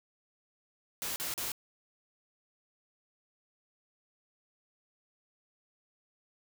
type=noise bursts; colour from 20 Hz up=white; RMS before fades=-36 dBFS; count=3; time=1.02-1.518 s; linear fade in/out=0 ms; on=140 ms; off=39 ms; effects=none